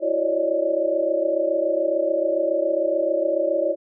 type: tone cluster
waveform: sine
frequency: 332.5 / 369 / 553 / 580 / 615 Hz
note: E4 / F#4 / C#5 / D5 / D#5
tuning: +15 / -5 / -4 / -22 / -20 cents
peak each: -28 / -30 / -23 / -23 / -27 dBFS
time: 0-3.76 s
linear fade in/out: 50 ms
effects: none